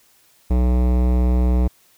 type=tone with hard clipping; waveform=sine; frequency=61.74 Hz; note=B1; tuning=in tune; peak=-16 dBFS; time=0.5-1.68 s; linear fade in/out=10 ms; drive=18 dB; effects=white hiss -56 dBFS RMS until 1.97 s